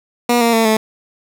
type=tone with pitch steps; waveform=15% pulse; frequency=240.5 / 233 / 225.7 / 218.6 Hz; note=B3 / A#3 / A3 / A3; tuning=-46 / -1 / +44 / -11 cents; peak=-5 dBFS; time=0.29-0.77 s; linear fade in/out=5 ms; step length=120 ms; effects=none